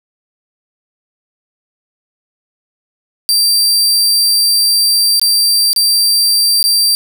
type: tone with dropouts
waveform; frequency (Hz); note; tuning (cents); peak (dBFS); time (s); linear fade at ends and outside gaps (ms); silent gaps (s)
sawtooth; 4699; D8; 0; -6; 3.29-6.95; 0; 5.196-5.215 / 5.731-5.762 / 6.628-6.64
effects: none